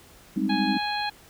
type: chord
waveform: sine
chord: Ab major seventh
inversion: third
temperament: equal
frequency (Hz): 196 / 207.7 / 261.6 / 311.1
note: G3 / Ab3 / C4 / Eb4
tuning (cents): 0 / 0 / 0 / 0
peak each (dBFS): -28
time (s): 0.36-0.78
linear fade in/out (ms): 10
type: harmonic tone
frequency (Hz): 830.6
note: G#5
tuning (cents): 0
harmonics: 1 / 2 / 3 / 4 / 5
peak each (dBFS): -28 / -33 / -35 / -37 / -33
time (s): 0.49-1.1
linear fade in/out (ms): 10
effects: pink hiss -52 dBFS RMS until 1.29 s